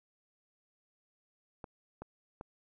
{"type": "clicks", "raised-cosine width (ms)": 1, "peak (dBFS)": -29, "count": 3, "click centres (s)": [1.642, 2.02, 2.411], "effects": []}